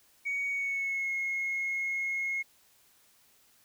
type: tone with pitch glide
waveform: sine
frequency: 2241 to 2163 Hz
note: C#7 to C#7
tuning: +18 to -43 cents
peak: -28 dBFS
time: 0.25-2.43 s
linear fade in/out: 20 ms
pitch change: -61 cents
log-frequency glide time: 0.5-1.12 s
effects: tanh soft clip ceiling -26 dBFS + white hiss -64 dBFS RMS until 3.64 s